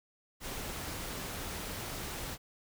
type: noise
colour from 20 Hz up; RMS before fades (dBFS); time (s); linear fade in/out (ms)
pink; -40; 0.4-2.38; 50
effects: none